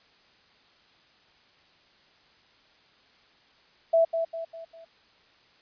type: tone with echo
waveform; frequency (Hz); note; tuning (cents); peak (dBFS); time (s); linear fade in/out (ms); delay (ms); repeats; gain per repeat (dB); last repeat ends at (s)
sine; 659.3; E5; 0; -17; 3.93-4.05; 10; 200; 4; -7; 4.85
effects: white hiss -60 dBFS RMS until 5.61 s + resampled to 11025 Hz